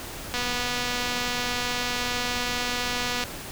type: click train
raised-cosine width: 0.2 ms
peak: -11 dBFS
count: 711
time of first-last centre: 0.34-3.238 s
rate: 245 Hz
effects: pink hiss -37 dBFS RMS until 3.51 s